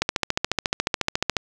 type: click train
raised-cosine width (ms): 0.2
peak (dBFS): -3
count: 20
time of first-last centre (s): 0.02-1.368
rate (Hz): 14.1
effects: none